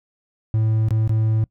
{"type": "tone with dropouts", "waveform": "triangle", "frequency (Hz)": 110, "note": "A2", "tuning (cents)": 0, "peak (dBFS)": -14, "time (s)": [0.54, 1.44], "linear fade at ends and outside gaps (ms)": 0, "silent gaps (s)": [[0.885, 0.907], [1.076, 1.094]], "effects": ["noise-tail reverb RT60 0.1 s tail -23 dB re dry"]}